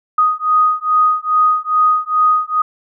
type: beating tone pair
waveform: sine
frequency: 1244.5 / 1246.9 Hz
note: D#6 / D#6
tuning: 0 / +3 cents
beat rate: 2.4 Hz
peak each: -14 dBFS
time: 0.18-2.62 s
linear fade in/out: 5 ms
effects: none